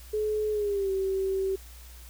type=tone with pitch glide; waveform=sine; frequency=426.6 to 384.5 Hz; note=G#4 to G4; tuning=+46 to -33 cents; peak=-25 dBFS; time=0.13-1.56 s; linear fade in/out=10 ms; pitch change=-179 cents; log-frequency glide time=0.51-0.91 s; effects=added 60 Hz sine -45 dBFS peak until 2.09 s + white hiss -52 dBFS RMS until 2.09 s